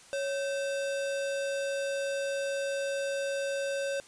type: tone with sample-and-hold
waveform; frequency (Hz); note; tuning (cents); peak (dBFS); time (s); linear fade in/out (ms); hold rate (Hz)
sine; 554.4; C#5; 0; -29; 0.13-4; 0; 2100
effects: white hiss -54 dBFS RMS until 4.07 s + resampled to 22050 Hz